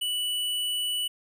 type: tone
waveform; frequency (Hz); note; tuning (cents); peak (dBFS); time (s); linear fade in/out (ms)
square; 2960; F#7; 0; -27; 0.01-1.08; 10
effects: none